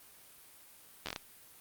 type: slowing click train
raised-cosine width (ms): 0.2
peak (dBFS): -19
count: 6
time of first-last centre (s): 1.06-1.161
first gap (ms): 11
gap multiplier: 1.31
effects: white hiss -57 dBFS RMS until 1.6 s + Opus 32 kbps